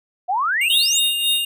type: exponential sweep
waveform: sine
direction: up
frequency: 690 to 8250 Hz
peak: -17 dBFS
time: 0.28-1.01 s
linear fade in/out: 20 ms
type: tone with pitch glide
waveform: square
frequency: 2794 to 2812 Hz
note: F7 to F7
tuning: 0 to +11 cents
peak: -21 dBFS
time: 0.61-1.45 s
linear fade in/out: 5 ms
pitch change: +11 cents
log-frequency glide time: 0.8-0.94 s
type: tone with tremolo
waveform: square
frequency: 3705 Hz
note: A#7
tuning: 11 cents flat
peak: -17 dBFS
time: 0.7-1.45 s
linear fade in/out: 5 ms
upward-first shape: sine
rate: 3.7 Hz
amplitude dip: 85%
effects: none